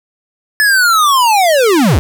square linear sweep, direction down, 1738 to 53.7 Hz, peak -8 dBFS, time 0.6-1.99 s, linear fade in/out 0 ms, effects none

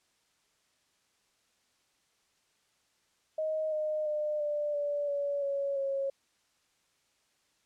sine tone with pitch steps, 626 / 614.2 / 602.6 / 591.2 / 580 / 569.1 / 558.3 / 547.8 Hz, D#5 / D#5 / D5 / D5 / D5 / C#5 / C#5 / C#5, +10 / -23 / +44 / +11 / -22 / +45 / +12 / -21 cents, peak -29 dBFS, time 3.38-6.1 s, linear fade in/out 5 ms, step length 340 ms, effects white hiss -72 dBFS RMS until 7.65 s + low-pass 8000 Hz 12 dB/octave

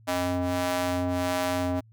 sawtooth ring-modulated tone, 178.9 Hz, F3, 42 cents sharp, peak -18 dBFS, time 0.07-1.81 s, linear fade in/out 20 ms, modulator 448 Hz, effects added 111 Hz sine -52 dBFS peak until 1.92 s

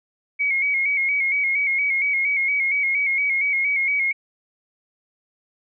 sine tone with vibrato, 2211 Hz, C#7, 5 cents flat, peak -18 dBFS, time 0.39-4.13 s, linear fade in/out 20 ms, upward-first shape square, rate 4.3 Hz, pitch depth 46 cents each way, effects none

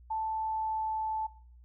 sine tone with pitch glide, 880 to 874.4 Hz, A5 to A5, 0 to -11 cents, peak -30 dBFS, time 0.1-1.27 s, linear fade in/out 10 ms, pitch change -11 cents, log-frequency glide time 0.23-0.92 s, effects noise-tail reverb RT60 0.5 s tail -18 dB re dry + added 60 Hz sine -52 dBFS peak until 1.64 s

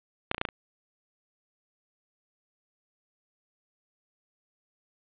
clicks, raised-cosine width 0.3 ms, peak -8 / -13 / -17 / -9 / -11 / -21 dBFS, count 6, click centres 0.314 / 0.346 / 0.381 / 0.414 / 0.452 / 0.488 s, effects resampled to 8000 Hz + 8-bit

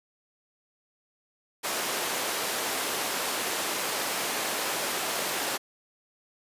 pink high-pass noise, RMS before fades -30 dBFS, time 1.63-5.58 s, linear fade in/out 20 ms, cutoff 410 Hz, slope 12 dB/octave, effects resampled to 32000 Hz

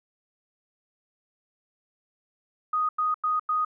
sine tone bursts, 1244.5 Hz, D#6, in tune, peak -22 dBFS, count 4, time 2.73-3.649 s, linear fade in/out 5 ms, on 160 ms, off 93 ms, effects none

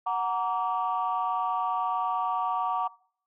sine chord, Gb augmented, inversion none, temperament equal with one note detuned, 740 / 932.3 / 1153.8 Hz, Gb5 / Bb5 / D6, 0 / 0 / -31 cents, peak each -29 dBFS, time 0.06-2.88 s, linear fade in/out 10 ms, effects noise-tail reverb RT60 0.6 s tail -23 dB re dry + tanh soft clip ceiling -18 dBFS

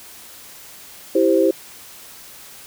sine chord, C major, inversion first, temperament equal, 329.6 / 392 / 523.3 Hz, E4 / G4 / C5, 0 / 0 / 0 cents, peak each -17 dBFS, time 1.15-1.51 s, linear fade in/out 5 ms, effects white hiss -41 dBFS RMS until 2.66 s

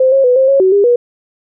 sine tone with pitch steps, 520 / 541 / 496.9 / 529 / 548 / 376.4 / 403.2 / 483.2 Hz, C5 / C#5 / B4 / C5 / C#5 / F#4 / G4 / B4, -11 / -42 / +11 / +19 / -20 / +30 / +49 / -38 cents, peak -6 dBFS, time 0-0.96 s, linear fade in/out 5 ms, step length 120 ms, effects none

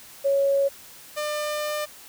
sine / sawtooth tone pair in turn, 554.4 / 599.7 Hz, C#5 / D5, 0 / +36 cents, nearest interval minor second, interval 136 cents, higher second, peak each -18 / -22 dBFS, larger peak first, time 0.24-0.69 / 1.16-1.86 s, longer second, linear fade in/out 20 ms, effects white hiss -46 dBFS RMS until 2.08 s

